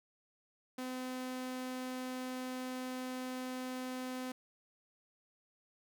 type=tone; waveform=sawtooth; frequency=255.3 Hz; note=C4; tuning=42 cents flat; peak=-35 dBFS; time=0.78-4.32 s; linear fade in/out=5 ms; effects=none